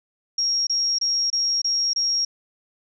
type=tone bursts; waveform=sine; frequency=5588 Hz; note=F8; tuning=in tune; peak=-19 dBFS; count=6; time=0.38-2.25 s; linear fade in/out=5 ms; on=290 ms; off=26 ms; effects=none